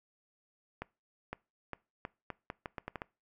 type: accelerating click train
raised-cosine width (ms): 0.5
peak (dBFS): -23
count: 11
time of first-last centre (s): 0.82-3.019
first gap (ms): 510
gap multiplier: 0.79
effects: noise-tail reverb RT60 0.3 s tail -23 dB re dry